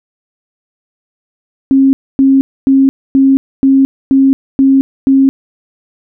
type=tone bursts; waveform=sine; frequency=270 Hz; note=C#4; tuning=45 cents flat; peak=-4 dBFS; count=8; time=1.71-5.29 s; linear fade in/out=0 ms; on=220 ms; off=260 ms; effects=none